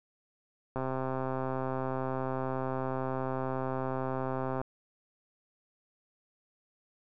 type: click train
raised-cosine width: 1 ms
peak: -20 dBFS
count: 506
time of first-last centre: 0.76-4.615 s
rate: 131 Hz
effects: none